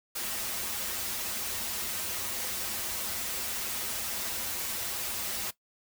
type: noise with comb filter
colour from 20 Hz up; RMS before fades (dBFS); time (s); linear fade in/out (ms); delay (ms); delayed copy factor
white; -34; 0.15-5.51; 10; 6.8; -0.85
effects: noise-tail reverb RT60 0.1 s tail -17 dB re dry